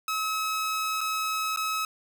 sawtooth tone with dropouts, 1285 Hz, E6, 45 cents flat, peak -23 dBFS, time 0.08-1.85 s, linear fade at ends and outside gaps 2 ms, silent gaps 1.008-1.012 / 1.562-1.572 s, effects none

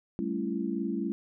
sine chord, A dominant seventh, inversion third, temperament equal with one note detuned, 196 / 220 / 277.2 / 336.4 Hz, G3 / A3 / C#4 / E4, 0 / 0 / 0 / +35 cents, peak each -34 / -34 / -35 / -34 dBFS, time 0.19-1.12 s, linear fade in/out 0 ms, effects none

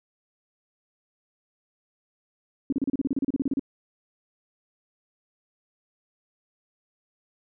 sine tone bursts, 272.9 Hz, C#4, 27 cents flat, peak -21 dBFS, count 16, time 2.7-3.595 s, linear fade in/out 2 ms, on 25 ms, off 33 ms, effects none

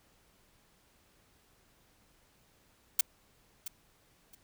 blue noise with echo, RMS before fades -24 dBFS, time 2.99-3.01 s, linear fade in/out 5 ms, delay 670 ms, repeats 2, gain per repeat -14 dB, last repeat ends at 4.35 s, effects pink hiss -67 dBFS RMS until 4.43 s

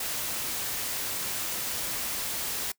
white noise, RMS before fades -32 dBFS, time 0-2.72 s, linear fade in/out 5 ms, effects noise-tail reverb RT60 0.1 s tail -22 dB re dry

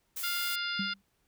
blue noise, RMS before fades -37 dBFS, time 0.16-0.56 s, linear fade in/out 10 ms
harmonic tone, 701 Hz, F5, 6 cents sharp, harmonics 2 / 3 / 4 / 5 / 6 / 7, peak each -35 / -41 / -39 / -39 / -44 / -39 dBFS, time 0.23-0.94 s, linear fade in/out 10 ms
sine tone with exponential decay, 196 Hz, G3, in tune, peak -29 dBFS, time 0.79-1.02 s, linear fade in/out 5 ms, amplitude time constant 49 ms
effects pink hiss -74 dBFS RMS until 1.27 s

